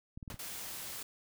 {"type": "clicks", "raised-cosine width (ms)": 5, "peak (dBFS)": -32, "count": 4, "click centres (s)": [0.175, 0.228, 0.278, 0.343]}
{"type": "noise with exponential decay", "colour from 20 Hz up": "pink", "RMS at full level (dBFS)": -41, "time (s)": [0.3, 0.44], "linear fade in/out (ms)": 1, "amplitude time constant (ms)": 30}
{"type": "noise", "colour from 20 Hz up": "white", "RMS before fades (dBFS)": -43, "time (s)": [0.39, 1.03], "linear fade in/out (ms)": 5}
{"effects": []}